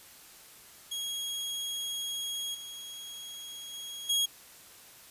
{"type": "tone with level steps", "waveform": "sawtooth", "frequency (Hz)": 3295, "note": "G#7", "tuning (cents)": -14, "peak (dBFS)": [-30, -38, -36, -22], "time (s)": [0.91, 4.26], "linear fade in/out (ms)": 10, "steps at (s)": [2.54, 3.73, 4.09], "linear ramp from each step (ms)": 10, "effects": ["white hiss -53 dBFS RMS until 5.1 s", "resampled to 32000 Hz"]}